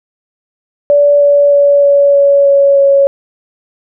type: tone with pitch steps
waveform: sine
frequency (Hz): 577 / 573.3 / 569.7 / 566.1 / 562.5 / 559 / 555.4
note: D5 / D5 / C#5 / C#5 / C#5 / C#5 / C#5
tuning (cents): -31 / -42 / +47 / +36 / +25 / +14 / +3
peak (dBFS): -4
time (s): 0.9-3.07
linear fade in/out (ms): 0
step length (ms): 310
effects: none